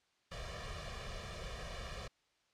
pink noise with comb filter, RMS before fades -44 dBFS, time 0.31-2.08 s, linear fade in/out 10 ms, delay 1.7 ms, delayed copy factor +0.95, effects white hiss -75 dBFS RMS until 2.53 s + low-pass 5000 Hz 12 dB/octave

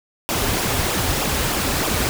pink noise with flanger, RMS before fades -21 dBFS, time 0.29-2.09 s, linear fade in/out 0 ms, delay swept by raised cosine 0.47 to 6.27 ms, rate 3.2 Hz, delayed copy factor -0.6, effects none

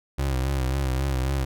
30% pulse tone with vibrato, 66.4 Hz, C2, 26 cents sharp, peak -20 dBFS, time 0.18-1.45 s, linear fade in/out 10 ms, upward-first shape sine, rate 3.7 Hz, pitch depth 70 cents each way, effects none

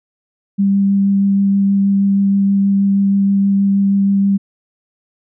sine tone with vibrato, 197.7 Hz, G3, 15 cents sharp, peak -10 dBFS, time 0.58-4.38 s, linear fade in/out 20 ms, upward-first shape sine, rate 6.3 Hz, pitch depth 8 cents each way, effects none

